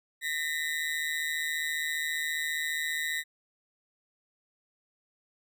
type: ring-modulated tone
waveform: 35% pulse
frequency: 1912 Hz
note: A#6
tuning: 43 cents sharp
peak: -25 dBFS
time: 0.21-3.24 s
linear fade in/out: 50 ms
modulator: 77.4 Hz
effects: none